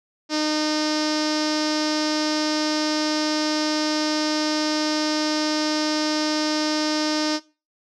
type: tone with low-pass filter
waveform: sawtooth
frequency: 305.9 Hz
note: D#4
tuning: 29 cents flat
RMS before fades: -23 dBFS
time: 0.29-7.4 s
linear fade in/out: 50 ms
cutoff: 5300 Hz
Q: 4.7
effects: noise-tail reverb RT60 0.3 s tail -18 dB re dry